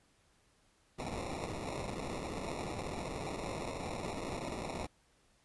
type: noise with sample-and-hold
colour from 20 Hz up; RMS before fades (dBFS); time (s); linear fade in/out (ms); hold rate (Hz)
white; -40; 0.98-4.87; 10; 1575
effects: pink hiss -70 dBFS RMS until 5.44 s + resampled to 24000 Hz